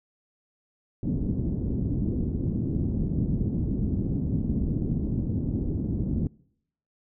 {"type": "low-pass noise", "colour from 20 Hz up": "white", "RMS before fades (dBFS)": -27, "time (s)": [1.03, 6.27], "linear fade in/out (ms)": 2, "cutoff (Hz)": 260, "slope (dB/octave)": 24, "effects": ["noise-tail reverb RT60 0.7 s tail -24 dB re dry"]}